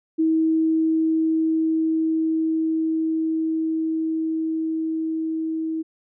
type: tone with level ramp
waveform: sine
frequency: 320.5 Hz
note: E4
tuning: 49 cents flat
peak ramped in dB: -16 to -23 dBFS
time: 0.18-5.83 s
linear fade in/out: 20 ms
effects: none